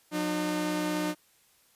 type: tone pair together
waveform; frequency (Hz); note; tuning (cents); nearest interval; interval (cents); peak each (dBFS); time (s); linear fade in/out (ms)
sawtooth; 180 / 303.5; F#3 / D#4; -47 / -43; major sixth; 904; -30 / -25; 0.11-1.15; 50
effects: white hiss -64 dBFS RMS until 1.75 s + resampled to 32000 Hz